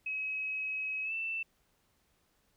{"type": "tone with pitch glide", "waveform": "sine", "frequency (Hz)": [2554, 2664], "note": ["D#7", "E7"], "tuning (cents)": [45, 18], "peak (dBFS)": -33, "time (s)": [0.06, 1.43], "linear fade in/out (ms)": 5, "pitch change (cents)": 73, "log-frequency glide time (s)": [1.04, 1.13], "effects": ["pink hiss -73 dBFS RMS until 2.56 s"]}